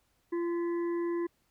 harmonic tone with a mistuned harmonic, 343 Hz, F4, 31 cents flat, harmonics 1 / 3 / 5 / 6, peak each -29 / -43 / -52 / -51 dBFS, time 0.32-1.27 s, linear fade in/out 10 ms, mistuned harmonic 6, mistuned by -71 cents, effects pink hiss -73 dBFS RMS until 1.5 s

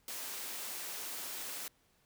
white high-pass noise, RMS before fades -42 dBFS, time 0.08-1.68 s, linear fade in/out 2 ms, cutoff 250 Hz, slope 12 dB/octave, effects pink hiss -71 dBFS RMS until 2.05 s

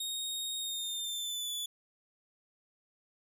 sawtooth tone with pitch glide, 3729 to 3459 Hz, A#7 to A7, 0 to -30 cents, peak -32 dBFS, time 0-1.66 s, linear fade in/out 5 ms, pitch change -130 cents, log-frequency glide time 0.59-1.52 s, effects none

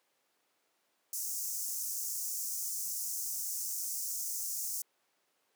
pink high-pass noise, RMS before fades -37 dBFS, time 1.13-4.82 s, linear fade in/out 2 ms, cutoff 5700 Hz, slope 48 dB/octave, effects pink hiss -75 dBFS RMS until 5.55 s + high-pass 400 Hz 12 dB/octave

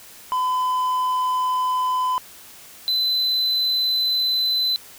triangle tone pair in turn, 1011 / 4029 Hz, B5 / B7, +40 / +34 cents, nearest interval 2 octaves, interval 2394 cents, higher second, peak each -17 / -17 dBFS, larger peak neither, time 0.32-2.18 / 2.88-4.76 s, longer second, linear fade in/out 0 ms, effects white hiss -44 dBFS RMS until 4.98 s

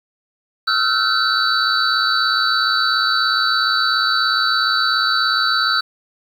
sine tone cluster, 1300 / 1397 / 1524 / 3955 / 4519 Hz, E6 / F6 / G6 / B7 / C#8, -24 / 0 / -49 / +2 / +33 cents, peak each -21 dBFS, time 0.67-5.81 s, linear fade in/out 10 ms, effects 7-bit

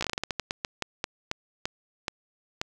slowing click train, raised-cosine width 0.2 ms, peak -11 dBFS, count 18, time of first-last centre 0.01-2.615 s, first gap 15 ms, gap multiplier 1.25, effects none

